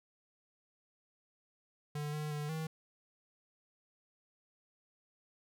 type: tone with pitch steps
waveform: square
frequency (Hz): 148.2 / 151.3 / 148.4 / 158.9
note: D3 / D#3 / D3 / D#3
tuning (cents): +16 / -48 / +18 / +37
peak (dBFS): -37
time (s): 1.95-2.67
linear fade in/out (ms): 5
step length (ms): 180
effects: none

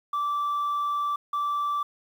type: tone bursts at uneven times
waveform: sine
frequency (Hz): 1165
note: D6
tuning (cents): -14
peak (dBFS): -22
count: 2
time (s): 0.13-1.16 / 1.33-1.83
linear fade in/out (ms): 5
effects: tanh soft clip ceiling -23 dBFS + 9-bit

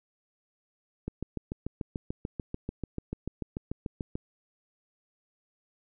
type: click train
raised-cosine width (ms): 3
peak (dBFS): -20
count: 22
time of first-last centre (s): 1.08-4.155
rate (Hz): 6.83
effects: none

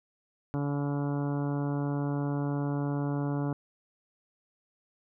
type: harmonic tone with a mistuned harmonic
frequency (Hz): 143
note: D3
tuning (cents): -46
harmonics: 1 / 2 / 3 / 4 / 5 / 6 / 7 / 8 / 9 / 10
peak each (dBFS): -30 / -32 / -40 / -42 / -44 / -45 / -47 / -49 / -51 / -51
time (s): 0.54-3.53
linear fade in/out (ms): 0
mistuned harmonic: 9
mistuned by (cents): +37
effects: none

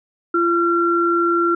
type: tone pair together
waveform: sine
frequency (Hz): 341.8 / 1366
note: F4 / F6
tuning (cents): -37 / -39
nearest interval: 2 octaves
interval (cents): 2398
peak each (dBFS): -17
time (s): 0.34-1.55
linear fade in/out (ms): 5
effects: none

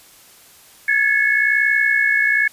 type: tone cluster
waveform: sine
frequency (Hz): 1671 / 1732 / 2196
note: G#6 / A6 / C#7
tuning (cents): +10 / -28 / -17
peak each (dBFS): -18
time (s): 0.88-2.48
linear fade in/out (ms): 5
effects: white hiss -47 dBFS RMS until 2.52 s + resampled to 32000 Hz

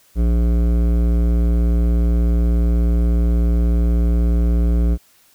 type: tone with hard clipping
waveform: sine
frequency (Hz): 58.27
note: A#1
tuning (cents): 0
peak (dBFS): -15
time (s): 0.15-4.98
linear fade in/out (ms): 50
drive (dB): 14
effects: white hiss -54 dBFS RMS until 5.34 s

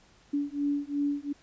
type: beating tone pair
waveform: sine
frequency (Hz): 285.6 / 288.4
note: D4 / D4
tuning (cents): -48 / -31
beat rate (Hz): 2.8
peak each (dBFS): -30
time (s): 0.33-1.33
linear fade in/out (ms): 10
effects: pink hiss -60 dBFS RMS until 1.42 s + resampled to 16000 Hz

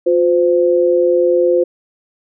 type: tone pair together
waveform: sine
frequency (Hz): 355.6 / 514.8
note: F4 / C5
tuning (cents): +31 / -28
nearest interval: tritone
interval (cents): 641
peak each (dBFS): -13 / -12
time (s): 0.06-1.64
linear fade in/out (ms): 10
effects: none

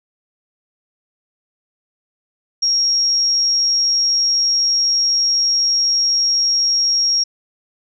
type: tone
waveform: sine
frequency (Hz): 5588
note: F8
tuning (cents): 0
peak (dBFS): -13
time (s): 2.62-7.24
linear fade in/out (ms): 10
effects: none

